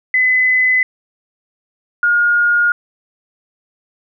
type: tone pair in turn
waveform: sine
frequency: 2018 / 1426.9 Hz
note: B6 / F6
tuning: +37 / +37 cents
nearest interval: tritone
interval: 600 cents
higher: first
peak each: -10 dBFS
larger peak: neither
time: 0.14-0.83 / 2.03-2.72 s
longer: neither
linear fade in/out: 2 ms
effects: none